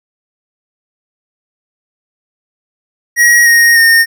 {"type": "tone with pitch steps", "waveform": "square", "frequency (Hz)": [1899, 1866.4, 1834.3], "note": ["A#6", "A#6", "A#6"], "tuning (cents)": [32, 2, -28], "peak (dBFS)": -5, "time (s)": [3.16, 4.06], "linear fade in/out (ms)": 50, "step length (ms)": 300, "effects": []}